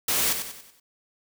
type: noise with echo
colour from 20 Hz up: white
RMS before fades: -24 dBFS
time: 0.08-0.33 s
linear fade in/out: 5 ms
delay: 94 ms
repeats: 5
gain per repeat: -7 dB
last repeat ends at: 0.8 s
effects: none